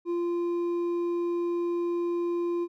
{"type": "tone with hard clipping", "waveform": "sine", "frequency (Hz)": 345.7, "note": "F4", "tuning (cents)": -18, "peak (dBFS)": -27, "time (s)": [0.05, 2.68], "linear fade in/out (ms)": 50, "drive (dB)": 4, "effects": []}